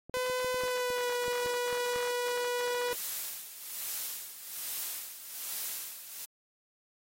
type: clicks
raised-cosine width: 2 ms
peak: -32 dBFS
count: 11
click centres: 0.096 / 0.17 / 0.299 / 0.446 / 0.544 / 0.636 / 0.903 / 1.281 / 1.461 / 1.728 / 1.961 s
type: tone with pitch glide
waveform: sawtooth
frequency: 505 to 488.6 Hz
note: B4 to B4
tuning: +39 to -19 cents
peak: -26 dBFS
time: 0.14-2.93 s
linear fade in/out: 0 ms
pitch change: -58 cents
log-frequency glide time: 0.56-1.11 s
type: noise with tremolo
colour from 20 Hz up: blue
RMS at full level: -35 dBFS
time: 2.91-6.26 s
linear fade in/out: 20 ms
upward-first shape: sine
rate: 1.2 Hz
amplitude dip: 70%
effects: AAC 48 kbps